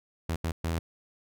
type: tone bursts at uneven times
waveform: sawtooth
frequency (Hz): 82.5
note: E2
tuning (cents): +2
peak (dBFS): -24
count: 3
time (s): 0.29-0.36 / 0.44-0.52 / 0.64-0.79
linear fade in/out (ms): 5
effects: none